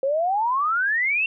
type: exponential sweep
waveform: sine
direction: up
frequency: 524 to 2749 Hz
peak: -19 dBFS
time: 0.03-1.26 s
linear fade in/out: 2 ms
effects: none